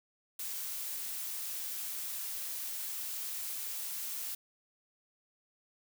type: noise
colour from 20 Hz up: blue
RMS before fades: -39 dBFS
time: 0.39-4.35 s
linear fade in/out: 5 ms
effects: none